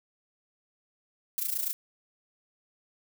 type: noise with amplitude modulation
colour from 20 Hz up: violet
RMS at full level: -28 dBFS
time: 1.38-1.73 s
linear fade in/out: 0 ms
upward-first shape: sine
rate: 28.4 Hz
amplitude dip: 75%
effects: none